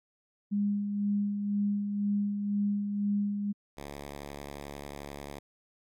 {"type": "tone with tremolo", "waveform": "sine", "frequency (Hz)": 203.8, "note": "G#3", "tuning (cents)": -32, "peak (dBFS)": -25, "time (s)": [0.51, 3.53], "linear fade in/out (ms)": 20, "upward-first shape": "sine", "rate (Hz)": 2, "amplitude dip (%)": 45}
{"type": "tone", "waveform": "5% pulse", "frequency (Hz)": 71.3, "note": "C#2", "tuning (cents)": 49, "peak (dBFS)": -29, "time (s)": [3.77, 5.39], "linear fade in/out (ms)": 5}
{"effects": ["AAC 64 kbps"]}